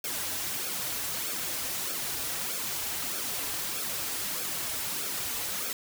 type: noise with flanger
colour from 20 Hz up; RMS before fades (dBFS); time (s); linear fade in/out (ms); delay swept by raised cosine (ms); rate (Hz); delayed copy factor
white; -33; 0.04-5.73; 2; 1 to 5.6; 1.6; -0.65
effects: none